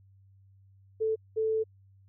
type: tone pair in turn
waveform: sine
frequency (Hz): 440 / 440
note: A4 / A4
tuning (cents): 0 / 0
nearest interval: unison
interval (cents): 0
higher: neither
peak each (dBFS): -25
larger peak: neither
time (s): 1-1.16 / 1.36-1.64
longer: second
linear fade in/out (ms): 20
effects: added 97 Hz sine -56 dBFS peak until 2.08 s